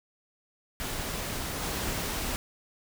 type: noise with level steps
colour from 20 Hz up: pink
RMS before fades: -34 / -32 dBFS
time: 0.8-2.36 s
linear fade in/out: 0 ms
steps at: 1.62 s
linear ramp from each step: 5 ms
effects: none